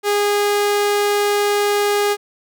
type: tone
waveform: sawtooth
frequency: 410.5 Hz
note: G#4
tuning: 20 cents flat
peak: -11 dBFS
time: 0.03-2.17 s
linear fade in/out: 50 ms
effects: none